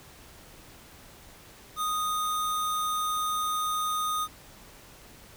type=tone with sample-and-hold; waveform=sine; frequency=1244.5 Hz; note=D#6; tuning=in tune; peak=-26 dBFS; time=1.76-4.28 s; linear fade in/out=50 ms; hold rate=4900 Hz; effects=pink hiss -51 dBFS RMS until 5.36 s